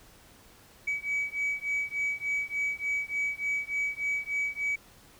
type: beating tone pair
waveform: sine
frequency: 2276 / 2279.4 Hz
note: C#7 / C#7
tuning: +45 / +48 cents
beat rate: 3.4 Hz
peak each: -30 dBFS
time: 0.87-4.76 s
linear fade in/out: 10 ms
effects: tanh soft clip ceiling -24 dBFS + pink hiss -56 dBFS RMS until 5.19 s

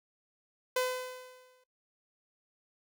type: tone with exponential decay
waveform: sawtooth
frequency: 507 Hz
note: B4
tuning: 45 cents sharp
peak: -23 dBFS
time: 0.76-1.64 s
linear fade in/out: 5 ms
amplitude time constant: 190 ms
effects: noise-tail reverb RT60 0.3 s tail -26 dB re dry

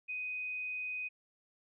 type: tone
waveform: sine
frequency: 2500 Hz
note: D#7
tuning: 8 cents sharp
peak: -36 dBFS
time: 0.08-1.09 s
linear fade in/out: 20 ms
effects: none

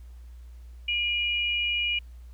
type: tone pair together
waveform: sine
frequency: 2407 / 2900 Hz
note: D7 / F#7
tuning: +42 / -35 cents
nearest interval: minor third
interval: 323 cents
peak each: -27 dBFS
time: 0.88-1.99 s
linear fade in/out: 5 ms
effects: added 60 Hz sine -42 dBFS peak until 2.33 s + pink hiss -65 dBFS RMS until 2.33 s

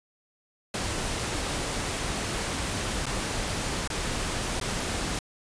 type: noise with dropouts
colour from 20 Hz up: pink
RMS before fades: -30 dBFS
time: 0.74-5.19 s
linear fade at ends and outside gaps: 2 ms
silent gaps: 3.057-3.065 / 3.876-3.901 / 4.6-4.612 s
effects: resampled to 22050 Hz

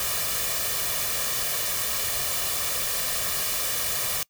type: noise with comb filter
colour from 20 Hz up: white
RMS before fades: -27 dBFS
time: 0-4.23 s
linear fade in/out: 2 ms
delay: 1.7 ms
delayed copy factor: +0.6
effects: noise-tail reverb RT60 0.1 s tail -23 dB re dry

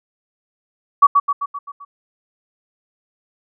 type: tone with echo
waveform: sine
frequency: 1135 Hz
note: C#6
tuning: 41 cents sharp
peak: -4 dBFS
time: 1.02-1.07 s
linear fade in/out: 10 ms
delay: 130 ms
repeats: 6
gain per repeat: -5 dB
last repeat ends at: 1.85 s
effects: none

